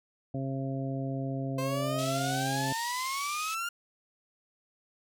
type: harmonic tone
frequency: 134.7 Hz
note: C#3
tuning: 49 cents flat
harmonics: 1 / 2 / 3 / 4 / 5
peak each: -33 / -35 / -44 / -42 / -41 dBFS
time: 0.34-2.73 s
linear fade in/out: 5 ms
type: exponential sweep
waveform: 30% pulse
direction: up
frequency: 519 to 1415 Hz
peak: -29 dBFS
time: 1.58-3.69 s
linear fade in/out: 5 ms
type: band-pass noise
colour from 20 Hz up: pink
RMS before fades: -41 dBFS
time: 1.98-3.55 s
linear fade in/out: 10 ms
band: 2900 to 9400 Hz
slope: 24 dB/octave
effects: none